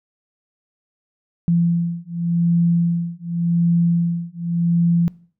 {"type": "beating tone pair", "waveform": "sine", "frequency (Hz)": [170, 170.88], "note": ["F3", "F3"], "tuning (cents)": [-46, -37], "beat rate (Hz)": 0.88, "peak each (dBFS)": [-19, -19], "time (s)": [1.48, 5.08], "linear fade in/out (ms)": 0, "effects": ["noise-tail reverb RT60 0.5 s tail -22 dB re dry"]}